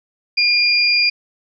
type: tone pair together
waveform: sine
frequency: 2411 / 4822 Hz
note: D7 / D8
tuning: +45 / +45 cents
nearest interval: octave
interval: 1200 cents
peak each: -15 / -15 dBFS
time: 0.37-1.1 s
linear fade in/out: 10 ms
effects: none